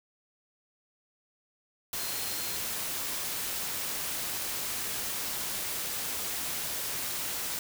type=tone in noise; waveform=sine; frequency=4186 Hz; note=C8; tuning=in tune; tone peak=-43 dBFS; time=1.99-2.57 s; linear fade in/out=2 ms; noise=white; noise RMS=-34 dBFS; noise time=1.93-7.59 s; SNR=-12 dB; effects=none